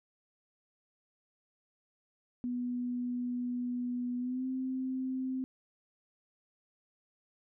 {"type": "tone with pitch glide", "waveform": "sine", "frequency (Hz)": [245.7, 259.9], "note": ["B3", "C4"], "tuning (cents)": [-9, -11], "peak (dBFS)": -32, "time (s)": [2.44, 5.44], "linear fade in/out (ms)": 0, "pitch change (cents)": 98, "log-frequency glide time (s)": [4.18, 4.46], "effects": []}